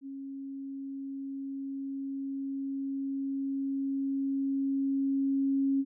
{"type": "tone with level ramp", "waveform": "sine", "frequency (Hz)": 273.1, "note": "C#4", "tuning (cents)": -26, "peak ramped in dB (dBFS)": [-38, -24], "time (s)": [0.01, 5.85], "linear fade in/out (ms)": 50, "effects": []}